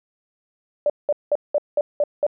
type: tone bursts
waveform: sine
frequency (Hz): 587.3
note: D5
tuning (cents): 0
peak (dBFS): -15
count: 7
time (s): 0.86-2.266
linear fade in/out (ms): 2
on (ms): 38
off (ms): 190
effects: none